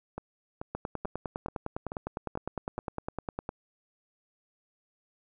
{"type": "two click trains", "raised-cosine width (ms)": 1, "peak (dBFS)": [-19, -22], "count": [28, 7], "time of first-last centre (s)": [[0.75, 3.491], [0.18, 2.789]], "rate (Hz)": [9.85, 2.3], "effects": []}